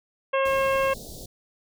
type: harmonic tone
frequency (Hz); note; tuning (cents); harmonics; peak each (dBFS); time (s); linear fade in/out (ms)
539; C#5; -49; 1 / 2 / 3 / 4 / 5 / 6; -22 / -26 / -32 / -35 / -32 / -41; 0.33-0.94; 10
type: band-stop noise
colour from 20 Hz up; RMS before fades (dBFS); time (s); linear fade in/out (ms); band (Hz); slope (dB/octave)
pink; -40; 0.45-1.26; 5; 710 to 3700; 48
effects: none